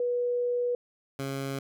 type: tone pair in turn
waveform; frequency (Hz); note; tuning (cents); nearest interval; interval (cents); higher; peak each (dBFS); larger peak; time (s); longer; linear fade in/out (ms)
sine / 15% pulse; 487.3 / 136.74; B4 / C#3; -23 / -23; octave + minor seventh; 2200; first; -25; neither; 0-0.75 / 1.19-1.59; first; 2
effects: none